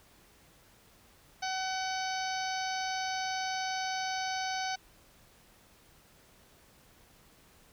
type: harmonic tone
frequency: 755 Hz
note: F#5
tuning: 35 cents sharp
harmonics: 1 / 2 / 3 / 4 / 5 / 6 / 7 / 8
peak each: -34 / -39 / -43 / -45 / -46 / -42 / -46 / -44 dBFS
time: 1.42-4.76 s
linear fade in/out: 10 ms
effects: pink hiss -61 dBFS RMS until 7.72 s